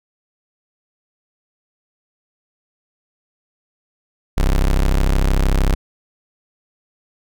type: tone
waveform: 35% pulse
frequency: 33.16 Hz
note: C1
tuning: 24 cents sharp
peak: -11 dBFS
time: 4.37-5.75 s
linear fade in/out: 10 ms
effects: none